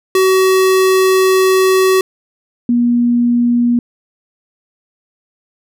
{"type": "tone pair in turn", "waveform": ["square", "sine"], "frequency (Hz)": [377.4, 239.8], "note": ["F#4", "A#3"], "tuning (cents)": [34, 49], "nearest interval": "minor sixth", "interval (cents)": 785, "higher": "first", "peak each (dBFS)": -9, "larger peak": "neither", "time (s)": [[0.15, 2.01], [2.69, 3.79]], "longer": "first", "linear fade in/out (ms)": 2, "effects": []}